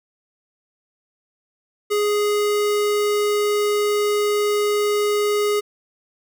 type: tone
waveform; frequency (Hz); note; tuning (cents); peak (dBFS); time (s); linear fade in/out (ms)
square; 415.3; G#4; 0; -18; 1.9-5.61; 20
effects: none